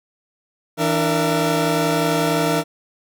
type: tone cluster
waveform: 30% pulse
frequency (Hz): 162.7 / 294.2 / 462.1 / 674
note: E3 / D4 / A#4 / E5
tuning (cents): -22 / +3 / -15 / +38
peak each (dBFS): -20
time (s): 0.77-2.64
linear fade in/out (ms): 50
effects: none